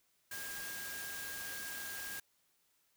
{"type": "tone in noise", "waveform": "sine", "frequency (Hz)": 1620, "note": "G#6", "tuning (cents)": -43, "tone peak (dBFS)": -45, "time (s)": [0.31, 2.2], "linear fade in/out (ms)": 5, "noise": "white", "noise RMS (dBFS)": -45, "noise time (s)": [0.31, 2.2], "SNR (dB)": -3, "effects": ["white hiss -75 dBFS RMS until 2.96 s"]}